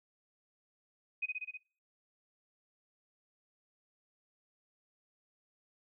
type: tone with echo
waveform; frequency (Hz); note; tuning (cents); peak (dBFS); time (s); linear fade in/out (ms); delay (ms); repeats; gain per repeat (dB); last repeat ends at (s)
sine; 2506; D#7; +12; -31; 1.22-1.26; 10; 63; 5; -2; 1.575
effects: noise-tail reverb RT60 0.4 s tail -24 dB re dry